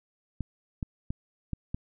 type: clicks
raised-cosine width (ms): 5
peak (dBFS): -19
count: 5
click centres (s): 0.407 / 0.828 / 1.105 / 1.533 / 1.745
effects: none